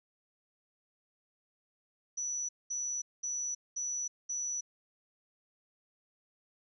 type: tone bursts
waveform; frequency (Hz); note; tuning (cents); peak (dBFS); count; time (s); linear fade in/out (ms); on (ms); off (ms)
sine; 5920; F#8; 0; -33; 5; 2.17-4.61; 10; 320; 210
effects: none